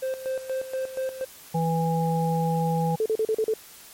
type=tone with tremolo; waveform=triangle; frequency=523.3 Hz; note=C5; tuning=in tune; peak=-23 dBFS; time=0.02-1.25 s; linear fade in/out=10 ms; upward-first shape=square; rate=4.2 Hz; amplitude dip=70%
type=harmonic tone; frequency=164.3 Hz; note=E3; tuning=5 cents flat; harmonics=1 / 3 / 5; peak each=-23 / -29 / -27 dBFS; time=1.54-2.96 s; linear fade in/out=10 ms
type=tone bursts; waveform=sine; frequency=438.2 Hz; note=A4; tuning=7 cents flat; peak=-20 dBFS; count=6; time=3-3.538 s; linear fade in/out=2 ms; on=58 ms; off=38 ms
effects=white hiss -47 dBFS RMS until 3.93 s + MP3 64 kbps